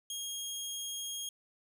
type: tone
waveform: 20% pulse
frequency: 3261 Hz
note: G#7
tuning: 32 cents flat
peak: -32 dBFS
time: 0.1-1.29 s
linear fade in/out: 2 ms
effects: none